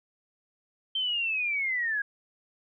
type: linear sweep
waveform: sine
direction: down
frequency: 3136 to 1621 Hz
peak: -26 dBFS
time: 0.95-2.02 s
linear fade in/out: 5 ms
effects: none